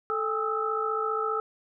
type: tone cluster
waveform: sine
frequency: 438.1 / 810 / 1262 / 1317 Hz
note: A4 / G#5 / D#6 / E6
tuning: -7 / -43 / +24 / -2 cents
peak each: -30 / -37 / -33 / -29 dBFS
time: 0.1-1.4 s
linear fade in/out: 0 ms
effects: none